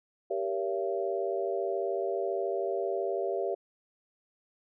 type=chord; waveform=sine; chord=G diminished seventh; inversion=none; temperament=just; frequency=392 / 470.4 / 564.5 / 677.4 Hz; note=G4 / Bb4 / Db5 / Fb5; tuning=0 / +16 / +31 / +47 cents; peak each=-32 / -36 / -35 / -34 dBFS; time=0.3-3.55 s; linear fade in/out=10 ms; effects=none